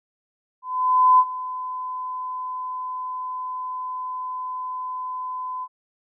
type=tone with ADSR envelope; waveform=sine; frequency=1014 Hz; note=B5; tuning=45 cents sharp; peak=-10 dBFS; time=0.62-5.68 s; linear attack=570 ms; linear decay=52 ms; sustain=-17 dB; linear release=51 ms; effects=none